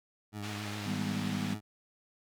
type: tone with vibrato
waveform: 20% pulse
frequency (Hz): 103.83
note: G#2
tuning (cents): 0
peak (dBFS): -33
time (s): 0.32-1.61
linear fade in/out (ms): 50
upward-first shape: triangle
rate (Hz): 7.4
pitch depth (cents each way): 40
type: band-pass noise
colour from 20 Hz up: white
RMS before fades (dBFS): -44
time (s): 0.42-1.55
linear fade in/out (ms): 20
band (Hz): 480 to 3600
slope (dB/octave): 12
type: chord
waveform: sine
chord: Eb augmented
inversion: none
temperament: equal with one note detuned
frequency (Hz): 157.19 / 196 / 246.9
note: Eb3 / G3 / B3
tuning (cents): +18 / 0 / 0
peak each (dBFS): -39 / -35 / -37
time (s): 0.86-1.55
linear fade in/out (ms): 5
effects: none